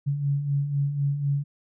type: beating tone pair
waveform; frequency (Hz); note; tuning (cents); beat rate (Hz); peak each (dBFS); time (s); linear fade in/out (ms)
sine; 138.4 / 142.4; C#3 / C#3; -2 / +47; 4; -31 / -23; 0.06-1.44; 20
effects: none